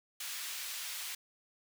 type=high-pass noise; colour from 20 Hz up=pink; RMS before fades=-41 dBFS; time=0.2-1.15 s; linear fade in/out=5 ms; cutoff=2200 Hz; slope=12 dB/octave; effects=none